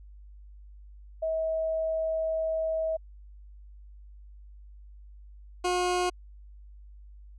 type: tone pair in turn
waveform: sine / 20% pulse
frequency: 642 / 359.5 Hz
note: E5 / F#4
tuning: -46 / -50 cents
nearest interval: minor seventh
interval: 1004 cents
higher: first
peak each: -26 / -20 dBFS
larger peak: second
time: 1.22-2.97 / 5.64-6.1 s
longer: first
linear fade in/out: 10 ms
effects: added 50 Hz sine -46 dBFS peak until 7.38 s + resampled to 22050 Hz